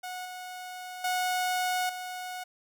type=tone with level steps; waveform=sawtooth; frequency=732 Hz; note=F#5; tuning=19 cents flat; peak=-32 / -35 / -23 / -32 dBFS; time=0.03-2.44 s; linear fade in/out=10 ms; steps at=0.25 / 1.04 / 1.89 s; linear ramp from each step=5 ms; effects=none